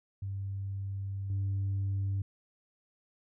sine tone with level steps, 98 Hz, G2, in tune, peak -33 / -27 dBFS, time 0.22-2.22 s, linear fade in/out 5 ms, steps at 1.3 s, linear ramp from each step 2 ms, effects tanh soft clip ceiling -27 dBFS

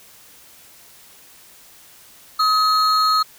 triangle tone pair together, 1269 / 4268 Hz, D#6 / C8, +34 / +34 cents, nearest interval octave + major sixth, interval 2100 cents, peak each -12 / -18 dBFS, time 2.39-3.23 s, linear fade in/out 10 ms, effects tanh soft clip ceiling -9 dBFS + white hiss -47 dBFS RMS until 3.38 s

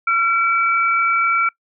sine tone pair together, 1363.8 / 2300 Hz, F6 / D7, -42 / -37 cents, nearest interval major sixth, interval 905 cents, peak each -15 / -19 dBFS, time 0.07-1.49 s, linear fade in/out 5 ms, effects noise-tail reverb RT60 0.1 s tail -23 dB re dry

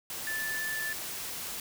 sine tone in noise, 1752 Hz, A6, 8 cents flat, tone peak -32 dBFS, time 0.27-0.93 s, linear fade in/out 2 ms, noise white, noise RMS -38 dBFS, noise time 0.1-1.6 s, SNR +3 dB, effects none

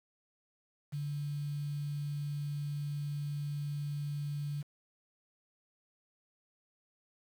sine tone with quantisation, 145.3 Hz, D3, 18 cents flat, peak -34 dBFS, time 0.92-4.63 s, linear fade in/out 20 ms, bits 9, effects none

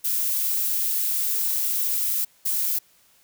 violet noise bursts at uneven times, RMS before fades -24 dBFS, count 2, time 0.04-2.25 / 2.45-2.79 s, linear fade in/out 10 ms, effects white hiss -59 dBFS RMS until 3.23 s

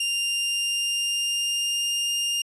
sawtooth tone with pitch glide, 2794 to 2812 Hz, F7 to F7, 0 to +11 cents, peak -20 dBFS, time 0-2.42 s, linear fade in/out 5 ms, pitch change +11 cents, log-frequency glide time 0.28-1.99 s, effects resampled to 24000 Hz

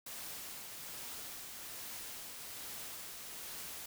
white noise with tremolo, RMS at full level -45 dBFS, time 0.06-3.86 s, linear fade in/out 5 ms, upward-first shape triangle, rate 1.2 Hz, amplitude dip 30%, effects none

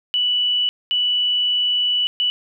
sine tone bursts at uneven times, 2960 Hz, F#7, in tune, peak -16 dBFS, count 3, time 0.14-0.69 / 0.91-2.07 / 2.2-2.3 s, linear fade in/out 0 ms, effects none

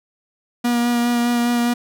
45% pulse tone with vibrato, 239.4 Hz, A#3, 46 cents sharp, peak -16 dBFS, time 0.64-1.74 s, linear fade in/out 10 ms, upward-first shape sine, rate 4.9 Hz, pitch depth 14 cents each way, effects none

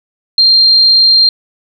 sine tone, 4186 Hz, C8, in tune, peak -4 dBFS, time 0.38-1.29 s, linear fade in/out 2 ms, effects none

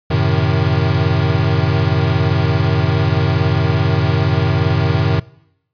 square chord, F# diminished seventh, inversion none, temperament equal, 92.5 / 110 / 130.81 / 155.56 Hz, F#2 / A2 / C3 / Eb3, 0 / 0 / 0 / 0 cents, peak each -19 dBFS, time 0.1-5.2 s, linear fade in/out 10 ms, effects noise-tail reverb RT60 0.8 s tail -22 dB re dry + resampled to 11025 Hz

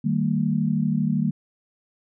sine chord, Eb major, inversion none, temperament equal with one note detuned, 155.56 / 196 / 228.9 Hz, Eb3 / G3 / Bb3, 0 / 0 / -31 cents, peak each -24 dBFS, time 0.04-1.31 s, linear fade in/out 10 ms, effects none

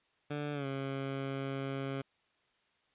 15% pulse tone with pitch glide, 146.9 to 136.27 Hz, D3 to C#3, +1 to -29 cents, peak -29 dBFS, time 0.3-2.02 s, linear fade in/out 10 ms, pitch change -130 cents, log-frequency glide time 0.53-0.66 s, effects white hiss -73 dBFS RMS until 2.94 s + resampled to 8000 Hz

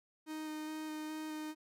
45% pulse tone with vibrato, 309.6 Hz, D#4, 9 cents flat, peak -40 dBFS, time 0.26-1.55 s, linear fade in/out 50 ms, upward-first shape square, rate 2.4 Hz, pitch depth 9 cents each way, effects none

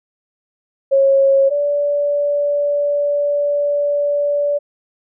sine tone pair in turn, 546 / 578.5 Hz, C#5 / D5, -26 / -26 cents, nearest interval minor second, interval 100 cents, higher second, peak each -9 / -14 dBFS, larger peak first, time 0.91-1.5 / 1.5-4.59 s, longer second, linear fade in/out 20 ms, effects none

